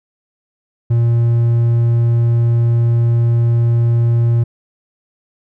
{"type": "tone", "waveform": "triangle", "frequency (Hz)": 117.4, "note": "A#2", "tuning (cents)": 13, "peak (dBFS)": -8, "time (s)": [0.9, 4.44], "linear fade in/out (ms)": 10, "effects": []}